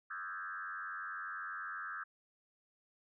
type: tone with frequency modulation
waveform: sine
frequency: 1448 Hz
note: F#6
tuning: 38 cents flat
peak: -40 dBFS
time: 0.1-2.04 s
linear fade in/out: 10 ms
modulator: 91.9 Hz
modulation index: 2.6
effects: none